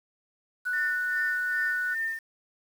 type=tone; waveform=sine; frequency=1480 Hz; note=F#6; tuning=in tune; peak=-26 dBFS; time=0.65-1.95 s; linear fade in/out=20 ms
type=tone with tremolo; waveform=sine; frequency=1806 Hz; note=A6; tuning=45 cents sharp; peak=-26 dBFS; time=0.73-2.19 s; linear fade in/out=5 ms; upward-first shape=sine; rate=2.5 Hz; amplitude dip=75%
effects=tanh soft clip ceiling -17 dBFS + 8-bit